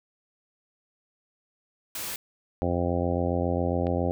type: noise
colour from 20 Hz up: white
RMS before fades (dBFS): -34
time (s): 1.95-2.16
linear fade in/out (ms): 2
type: harmonic tone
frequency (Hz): 87.31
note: F2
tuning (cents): 0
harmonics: 1 / 2 / 3 / 4 / 5 / 6 / 7 / 8 / 9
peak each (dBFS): -29 / -32 / -31 / -33 / -35 / -31 / -34 / -37 / -36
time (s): 2.62-4.11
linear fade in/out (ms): 0
type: click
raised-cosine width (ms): 0.3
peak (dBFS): -26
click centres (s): 3.869
effects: none